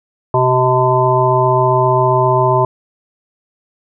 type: harmonic tone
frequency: 127.5 Hz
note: C3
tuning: 44 cents flat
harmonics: 1 / 3 / 5 / 7 / 8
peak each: -16 / -16 / -16 / -16 / -16 dBFS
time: 0.34-2.65 s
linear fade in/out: 2 ms
effects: none